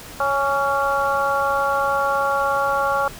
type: harmonic tone with a mistuned harmonic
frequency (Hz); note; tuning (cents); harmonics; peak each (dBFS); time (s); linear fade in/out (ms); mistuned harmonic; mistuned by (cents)
277.2; C#4; 0; 2 / 3 / 4 / 5; -23 / -23 / -23 / -23; 0.2-3.08; 2; 4; +24
effects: pink hiss -38 dBFS RMS until 3.19 s